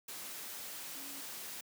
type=tone in noise; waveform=sine; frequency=277.2 Hz; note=C#4; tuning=in tune; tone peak=-54 dBFS; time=0.95-1.21 s; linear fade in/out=5 ms; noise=white; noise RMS=-45 dBFS; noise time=0.08-1.61 s; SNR=-12 dB; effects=high-pass 150 Hz 12 dB/octave